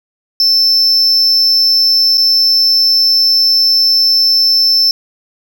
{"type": "tone with dropouts", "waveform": "triangle", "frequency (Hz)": 5310, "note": "E8", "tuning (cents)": 12, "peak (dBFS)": -6, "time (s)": [0.4, 4.91], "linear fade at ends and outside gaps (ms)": 1, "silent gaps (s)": [2.173, 2.179], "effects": ["8-bit"]}